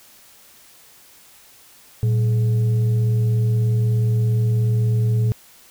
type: tone with frequency modulation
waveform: sine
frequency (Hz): 114.6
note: A#2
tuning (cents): -29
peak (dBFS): -15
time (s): 2.03-5.32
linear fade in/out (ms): 0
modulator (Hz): 308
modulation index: 0.27
effects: white hiss -49 dBFS RMS until 5.7 s